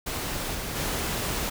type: noise with level steps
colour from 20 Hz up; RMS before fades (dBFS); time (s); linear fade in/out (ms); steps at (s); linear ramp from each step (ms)
pink; -31 / -33 / -29; 0.06-1.5; 10; 0.54 / 0.75; 20
effects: none